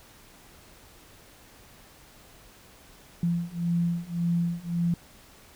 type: beating tone pair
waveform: sine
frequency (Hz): 170.3 / 172.1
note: F3 / F3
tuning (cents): -43 / -25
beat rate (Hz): 1.8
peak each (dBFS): -28 / -27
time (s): 3.23-4.94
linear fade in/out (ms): 2
effects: pink hiss -53 dBFS RMS until 5.55 s